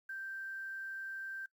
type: tone with quantisation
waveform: sine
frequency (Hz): 1568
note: G6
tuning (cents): 0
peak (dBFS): -40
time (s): 0.09-1.46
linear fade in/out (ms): 5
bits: 11
effects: noise-tail reverb RT60 0.1 s tail -18 dB re dry